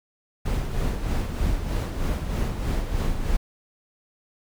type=noise with tremolo; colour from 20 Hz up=brown; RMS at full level=-23 dBFS; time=0.45-3.37 s; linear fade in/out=10 ms; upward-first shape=sine; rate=3.2 Hz; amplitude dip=50%; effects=none